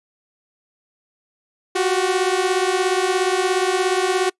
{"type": "beating tone pair", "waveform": "sawtooth", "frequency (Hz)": [362.8, 379.8], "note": ["F#4", "F#4"], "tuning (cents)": [-34, 45], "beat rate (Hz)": 17, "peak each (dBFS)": [-16, -16], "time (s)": [1.75, 4.3], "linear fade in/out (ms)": 10, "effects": ["noise-tail reverb RT60 0.1 s tail -24 dB re dry", "resampled to 24000 Hz"]}